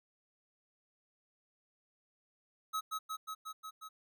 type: tone with echo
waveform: square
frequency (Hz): 1281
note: E6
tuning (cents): -50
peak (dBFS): -34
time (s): 2.73-2.81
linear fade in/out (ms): 20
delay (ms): 180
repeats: 6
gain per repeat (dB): -2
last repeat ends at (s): 3.89
effects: none